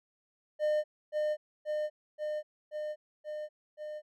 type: tone with echo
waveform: triangle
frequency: 606 Hz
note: D#5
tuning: 46 cents flat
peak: -24 dBFS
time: 0.59-0.84 s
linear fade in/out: 50 ms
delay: 530 ms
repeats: 6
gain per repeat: -2 dB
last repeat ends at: 4.02 s
effects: none